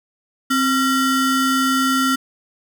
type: ring-modulated tone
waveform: square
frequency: 816 Hz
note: G#5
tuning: 31 cents flat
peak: -13 dBFS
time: 0.5-2.16 s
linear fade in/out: 10 ms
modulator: 553 Hz
effects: none